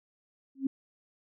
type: tone with exponential growth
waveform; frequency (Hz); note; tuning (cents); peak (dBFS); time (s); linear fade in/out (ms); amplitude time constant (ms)
sine; 269.9; C#4; -46; -22; 0.55-0.67; 5; 26
effects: none